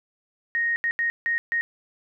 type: tone bursts at uneven times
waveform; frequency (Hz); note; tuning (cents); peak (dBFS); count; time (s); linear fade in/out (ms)
sine; 1864.7; A#6; 0; -21; 5; 0.55-0.76 / 0.84-0.91 / 0.99-1.1 / 1.26-1.38 / 1.52-1.61; 0
effects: none